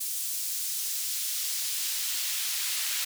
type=noise with high-pass filter sweep; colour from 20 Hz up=pink; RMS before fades=-31 dBFS; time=0-3.05 s; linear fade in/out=10 ms; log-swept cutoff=7100 to 2700 Hz; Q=0.74; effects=none